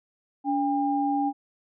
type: tone pair together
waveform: sine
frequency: 285.7 / 803 Hz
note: D4 / G5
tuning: -48 / +41 cents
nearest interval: octave + tritone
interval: 1789 cents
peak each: -25 dBFS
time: 0.44-1.33 s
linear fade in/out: 50 ms
effects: none